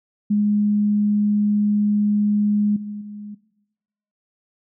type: tone with level steps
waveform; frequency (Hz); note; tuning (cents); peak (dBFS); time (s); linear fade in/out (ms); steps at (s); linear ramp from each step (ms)
sine; 207.7; G#3; 0; -15 / -27 / -31; 0.3-3.35; 10; 2.76 / 3.01; 5
effects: noise-tail reverb RT60 1.0 s tail -19 dB re dry